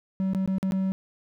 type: tone with dropouts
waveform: triangle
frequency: 190.5 Hz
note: G3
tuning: 49 cents flat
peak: -21 dBFS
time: 0.2-0.92 s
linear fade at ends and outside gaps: 0 ms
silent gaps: 0.334-0.348 / 0.46-0.476 / 0.583-0.629 / 0.71-0.721 s
effects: none